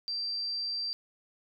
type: tone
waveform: sine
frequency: 4699 Hz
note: D8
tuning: in tune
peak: -31 dBFS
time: 0.08-0.93 s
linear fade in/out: 0 ms
effects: 12-bit